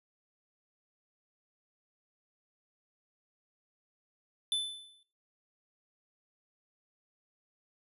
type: tone with exponential decay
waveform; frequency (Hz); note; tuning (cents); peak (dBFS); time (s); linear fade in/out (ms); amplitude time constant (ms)
square; 3513; A7; -3; -27; 4.52-5.03; 1; 110
effects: noise-tail reverb RT60 0.4 s tail -21 dB re dry + resampled to 32000 Hz